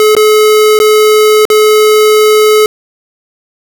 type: tone with dropouts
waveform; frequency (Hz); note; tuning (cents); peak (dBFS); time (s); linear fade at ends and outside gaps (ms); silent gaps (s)
square; 428.1; A4; -47; -4; 0-2.66; 1; 0.151-0.166 / 0.79-0.8 / 1.453-1.501
effects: none